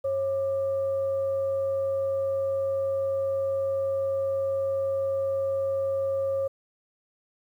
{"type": "tone with frequency modulation", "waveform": "sine", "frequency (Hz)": 544, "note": "C#5", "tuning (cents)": -33, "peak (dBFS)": -24, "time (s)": [0.04, 6.48], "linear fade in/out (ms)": 10, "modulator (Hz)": 641, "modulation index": 0.21, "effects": ["10-bit"]}